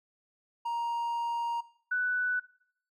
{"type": "tone pair in turn", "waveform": ["triangle", "sine"], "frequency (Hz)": [938, 1489], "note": ["A#5", "F#6"], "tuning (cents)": [11, 11], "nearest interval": "minor sixth", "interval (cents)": 800, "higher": "second", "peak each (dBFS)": [-28, -26], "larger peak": "second", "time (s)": [[0.65, 1.61], [1.91, 2.4]], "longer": "first", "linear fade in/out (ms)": 10, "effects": ["noise-tail reverb RT60 0.6 s tail -19 dB re dry"]}